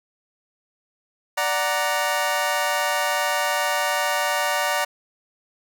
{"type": "chord", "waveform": "20% pulse", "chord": "D augmented", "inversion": "none", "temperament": "equal", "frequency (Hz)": [587.3, 740, 932.3], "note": ["D5", "F#5", "A#5"], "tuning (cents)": [0, 0, 0], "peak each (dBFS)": [-20, -21, -20], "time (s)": [1.37, 4.85], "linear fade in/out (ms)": 10, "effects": []}